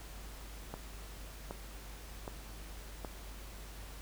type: click train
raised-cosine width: 1 ms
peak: -26 dBFS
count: 4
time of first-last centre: 0.74-3.048 s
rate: 1.3 Hz
effects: added 50 Hz sine -47 dBFS peak until 4.01 s + pink hiss -52 dBFS RMS until 4.01 s